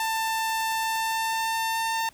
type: tone with pitch glide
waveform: sawtooth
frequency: 891 to 902.4 Hz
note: A5 to A5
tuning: +22 to +44 cents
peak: -21 dBFS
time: 0-2.09 s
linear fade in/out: 2 ms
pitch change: +22 cents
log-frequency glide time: 0.79-1.9 s
effects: pink hiss -56 dBFS RMS until 2.13 s